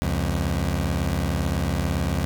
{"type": "beating tone pair", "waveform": "20% pulse", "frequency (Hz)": [69.3, 87.3], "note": ["C#2", "F2"], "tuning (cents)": [0, 0], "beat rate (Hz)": 18, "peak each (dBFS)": [-20, -20], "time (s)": [0.02, 2.25], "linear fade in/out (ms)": 0, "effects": []}